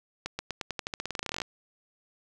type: accelerating click train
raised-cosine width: 0.2 ms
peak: -15 dBFS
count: 22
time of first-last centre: 0.26-1.418 s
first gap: 130 ms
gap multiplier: 0.9
effects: none